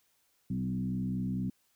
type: tone with frequency modulation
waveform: sine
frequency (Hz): 187.1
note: F#3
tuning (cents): +20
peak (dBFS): -30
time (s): 0.5-1.5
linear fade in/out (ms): 5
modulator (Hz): 64.4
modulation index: 1.1
effects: white hiss -72 dBFS RMS until 1.75 s